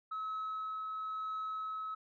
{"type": "tone with tremolo", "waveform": "sine", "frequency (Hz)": 1288, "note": "E6", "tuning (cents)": -41, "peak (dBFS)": -34, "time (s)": [0.11, 1.95], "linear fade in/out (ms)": 10, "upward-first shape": "triangle", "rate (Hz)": 1, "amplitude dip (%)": 25, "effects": ["tanh soft clip ceiling -34 dBFS"]}